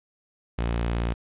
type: tone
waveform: sawtooth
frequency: 58.1 Hz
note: A#1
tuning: 5 cents flat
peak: -20 dBFS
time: 0.58-1.14 s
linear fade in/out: 10 ms
effects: resampled to 8000 Hz + 9-bit